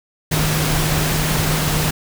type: tone in noise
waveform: sine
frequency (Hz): 154.3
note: D#3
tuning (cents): -14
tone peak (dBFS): -20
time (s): 0.31-1.91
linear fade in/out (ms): 10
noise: pink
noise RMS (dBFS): -20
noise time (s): 0.31-1.91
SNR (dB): -3
effects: none